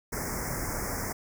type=band-stop noise; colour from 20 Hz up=pink; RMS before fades=-33 dBFS; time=0.12-1.13 s; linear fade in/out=10 ms; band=2200 to 5100 Hz; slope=96 dB/octave; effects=none